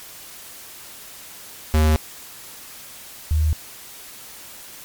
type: tone pair in turn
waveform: square / sine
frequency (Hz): 77.5 / 77.5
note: D#2 / D#2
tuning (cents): -6 / -6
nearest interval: unison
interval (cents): 0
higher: neither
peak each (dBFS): -14 / -15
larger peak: first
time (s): 1.74-1.96 / 3.31-3.53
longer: neither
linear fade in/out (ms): 0
effects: white hiss -40 dBFS RMS until 4.84 s + MP3 96 kbps